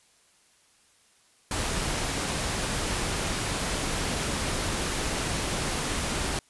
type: noise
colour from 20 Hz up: pink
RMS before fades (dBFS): -29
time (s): 1.51-6.39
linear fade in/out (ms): 2
effects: white hiss -62 dBFS RMS until 6.49 s + resampled to 24000 Hz